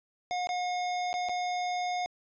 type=tone with dropouts; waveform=square; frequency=720 Hz; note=F#5; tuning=47 cents flat; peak=-30 dBFS; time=0.31-2.06 s; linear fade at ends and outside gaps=0 ms; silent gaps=0.471-0.491 / 1.13-1.14 / 1.287-1.294 s; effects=resampled to 16000 Hz